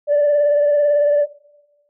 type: tone with vibrato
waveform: sine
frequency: 584 Hz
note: D5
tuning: 10 cents flat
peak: -10 dBFS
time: 0.07-1.27 s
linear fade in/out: 50 ms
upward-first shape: sine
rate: 18 Hz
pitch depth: 26 cents each way
effects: noise-tail reverb RT60 1.0 s tail -20 dB re dry + tanh soft clip ceiling -9 dBFS